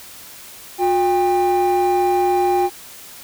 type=tone pair together; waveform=triangle; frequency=359.1 / 798 Hz; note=F4 / G5; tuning=+48 / +31 cents; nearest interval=octave + major second; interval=1383 cents; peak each=-14 dBFS; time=0.78-2.7 s; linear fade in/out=50 ms; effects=tanh soft clip ceiling -8 dBFS + white hiss -39 dBFS RMS until 3.23 s